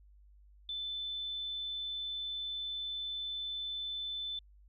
sine tone, 3520 Hz, A7, in tune, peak -36 dBFS, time 0.69-4.39 s, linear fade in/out 2 ms, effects added 50 Hz sine -57 dBFS peak until 4.68 s

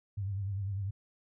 sine tone with vibrato, 98.6 Hz, G2, 11 cents sharp, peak -32 dBFS, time 0.17-0.91 s, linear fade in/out 10 ms, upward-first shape triangle, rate 10 Hz, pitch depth 93 cents each way, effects none

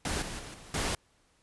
pink noise with level steps, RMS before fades -32 / -39 / -44 / -50 / -31 dBFS, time 0.05-0.95 s, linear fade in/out 2 ms, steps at 0.22 / 0.39 / 0.54 / 0.74 s, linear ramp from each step 2 ms, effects pink hiss -68 dBFS RMS until 1.42 s + resampled to 24000 Hz

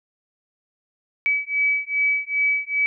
sine beating tone pair, 2285 / 2287.5 Hz, D7 / D7, -48 / -46 cents, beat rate 2.5 Hz, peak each -22 dBFS, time 1.26-2.86 s, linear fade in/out 0 ms, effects none

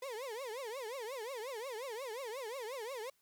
35% pulse tone with vibrato, 487 Hz, B4, 24 cents flat, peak -39 dBFS, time 0.02-3.1 s, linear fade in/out 5 ms, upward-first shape triangle, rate 5.6 Hz, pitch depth 280 cents each way, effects white hiss -75 dBFS RMS until 3.21 s

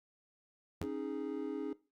sawtooth tone with exponential decay, 87.31 Hz, F2, in tune, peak -31 dBFS, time 0.81-0.89 s, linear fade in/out 5 ms, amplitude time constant 16 ms
triangle chord, C# suspended second, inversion none, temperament equal with one note detuned, 273.2 / 311.1 / 415.3 Hz, C#4 / D#4 / G#4, -25 / 0 / 0 cents, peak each -39 dBFS, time 0.82-1.73 s, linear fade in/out 2 ms
effects noise-tail reverb RT60 0.3 s tail -19 dB re dry + Opus 48 kbps

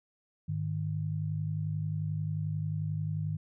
sine tone pair together, 102.92 / 154.2 Hz, G#2 / D#3, -15 / -15 cents, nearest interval perfect fifth, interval 700 cents, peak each -34 / -32 dBFS, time 0.48-3.37 s, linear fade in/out 10 ms, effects none

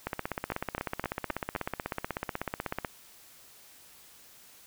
two click trains, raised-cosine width 0.5 ms, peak -16 / -16 dBFS, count 5 / 46, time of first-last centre 0.52-1.562 / 0.07-2.848 s, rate 3.84 / 16.2 Hz, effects white hiss -55 dBFS RMS until 4.66 s

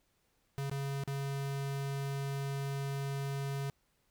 square tone with dropouts, 138.59 Hz, C#3, in tune, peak -35 dBFS, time 0.58-3.7 s, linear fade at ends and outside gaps 0 ms, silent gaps 0.697-0.714 / 1.037-1.076 s, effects pink hiss -75 dBFS RMS until 4.1 s

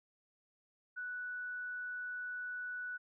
sine tone, 1480 Hz, F#6, in tune, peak -39 dBFS, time 0.96-2.98 s, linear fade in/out 20 ms, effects none

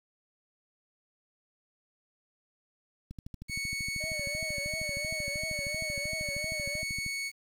click train, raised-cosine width 5 ms, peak -29 dBFS, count 52, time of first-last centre 3.11-7.063 s, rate 12.9 Hz
sawtooth tone, 2217 Hz, C#7, in tune, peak -29 dBFS, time 3.48-7.32 s, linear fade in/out 50 ms
triangle tone with vibrato, 603 Hz, D5, 46 cents sharp, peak -38 dBFS, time 4-6.83 s, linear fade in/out 10 ms, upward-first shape triangle, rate 2.9 Hz, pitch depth 130 cents each way
effects low-pass 11000 Hz 12 dB/octave + 9-bit

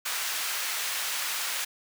pink high-pass noise, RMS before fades -31 dBFS, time 0.05-1.65 s, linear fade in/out 10 ms, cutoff 1400 Hz, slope 12 dB/octave, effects none

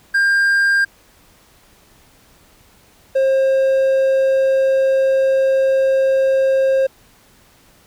triangle tone pair in turn, 1600 / 533.9 Hz, G6 / C5, +35 / +35 cents, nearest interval octave + perfect fifth, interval 1900 cents, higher first, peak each -10 dBFS, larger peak neither, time 0.14-0.85 / 3.15-6.87 s, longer second, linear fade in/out 10 ms, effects pink hiss -51 dBFS RMS until 7.86 s

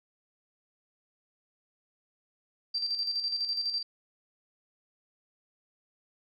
sine tone with tremolo, 4699 Hz, D8, in tune, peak -27 dBFS, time 2.74-3.83 s, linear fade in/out 10 ms, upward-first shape square, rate 12 Hz, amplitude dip 50%, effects none

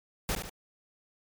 pink noise with echo, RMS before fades -30 dBFS, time 0.29-0.35 s, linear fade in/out 0 ms, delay 72 ms, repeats 2, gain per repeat -6 dB, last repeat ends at 0.494 s, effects MP3 96 kbps

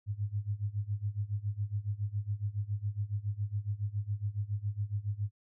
sine tone with tremolo, 103 Hz, G#2, 14 cents flat, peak -28 dBFS, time 0.06-5.31 s, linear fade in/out 50 ms, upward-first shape sine, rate 7.2 Hz, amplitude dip 90%, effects none

